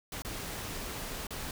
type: noise with dropouts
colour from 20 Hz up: pink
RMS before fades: -39 dBFS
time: 0.12-1.51 s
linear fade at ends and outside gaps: 2 ms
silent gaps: 0.221-0.248 / 1.269-1.306 s
effects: none